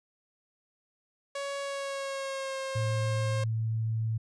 sawtooth tone with pitch glide, 559 to 534.4 Hz, C#5 to C5, +14 to +36 cents, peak -29 dBFS, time 1.35-3.44 s, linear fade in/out 5 ms, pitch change -78 cents, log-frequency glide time 1.61-2.58 s
sine tone, 111.6 Hz, A2, 25 cents sharp, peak -27 dBFS, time 2.75-4.18 s, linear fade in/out 10 ms
effects resampled to 22050 Hz

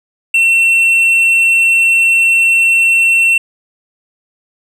sine tone with hard clipping, 2705 Hz, E7, 44 cents sharp, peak -8 dBFS, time 0.34-3.38 s, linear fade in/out 5 ms, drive 3 dB, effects none

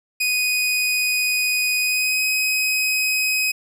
sawtooth tone with pitch glide, 2489 to 2525 Hz, D#7 to D#7, 0 to +25 cents, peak -15 dBFS, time 0.2-3.52 s, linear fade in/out 10 ms, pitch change +25 cents, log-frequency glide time 1.79-2.23 s, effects none

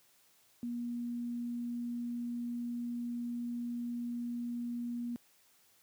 sine tone, 239.1 Hz, A#3, 44 cents sharp, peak -35 dBFS, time 0.63-5.16 s, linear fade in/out 0 ms, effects white hiss -67 dBFS RMS until 5.82 s + high-pass 80 Hz 12 dB/octave

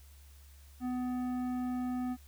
sine tone with tanh clipping, 250.1 Hz, B3, 22 cents sharp, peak -34 dBFS, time 0.8-2.17 s, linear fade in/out 50 ms, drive 12 dB, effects added 70 Hz sine -53 dBFS peak until 2.27 s + white hiss -63 dBFS RMS until 2.27 s

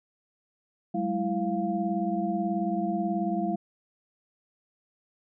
sine tone cluster, 190.5 / 208.9 / 331.6 / 698 Hz, G3 / G#3 / E4 / F5, -49 / +10 / +10 / -1 cents, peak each -31 dBFS, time 0.94-3.56 s, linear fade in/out 10 ms, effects none

